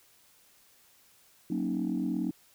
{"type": "chord", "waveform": "sine", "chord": "D# minor seventh", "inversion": "first", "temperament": "equal with one note detuned", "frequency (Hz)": [185, 233.1, 273.5, 311.1], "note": ["F#3", "A#3", "C#4", "D#4"], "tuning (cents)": [0, 0, -23, 0], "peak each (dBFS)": -33, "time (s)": [1.5, 2.31], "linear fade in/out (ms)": 5, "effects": ["tanh soft clip ceiling -21 dBFS", "white hiss -62 dBFS RMS until 2.54 s"]}